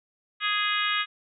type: harmonic tone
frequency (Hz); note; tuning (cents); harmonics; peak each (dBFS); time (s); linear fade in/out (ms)
415.3; G#4; 0; 3 / 4 / 5 / 6 / 7 / 8 / 9; -29 / -30 / -31 / -32 / -32 / -33 / -34; 0.4-1.06; 50
effects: none